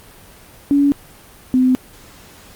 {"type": "tone pair in turn", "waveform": "sine", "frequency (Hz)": [283.7, 255.7], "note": ["C#4", "C4"], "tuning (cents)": [40, -40], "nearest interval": "major second", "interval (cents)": 180, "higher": "first", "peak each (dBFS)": -10, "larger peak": "neither", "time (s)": [[0.71, 0.92], [1.54, 1.75]], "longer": "neither", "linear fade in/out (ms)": 0, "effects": ["pink hiss -43 dBFS RMS until 2.55 s", "Opus 32 kbps"]}